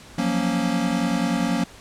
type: chord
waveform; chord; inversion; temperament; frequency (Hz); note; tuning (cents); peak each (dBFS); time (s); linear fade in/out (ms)
square; Gb major seventh; third; equal; 174.61 / 185 / 233.1 / 277.2; F3 / Gb3 / Bb3 / Db4; 0 / 0 / 0 / 0; -28 / -28 / -25 / -27; 0.18-1.64; 5
effects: pink hiss -45 dBFS RMS until 1.8 s + low-pass 9000 Hz 12 dB/octave